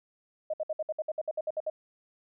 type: tone bursts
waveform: sine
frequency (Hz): 622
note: D#5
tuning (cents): -1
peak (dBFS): -28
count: 13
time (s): 0.5-1.7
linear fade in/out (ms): 5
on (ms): 36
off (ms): 61
effects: none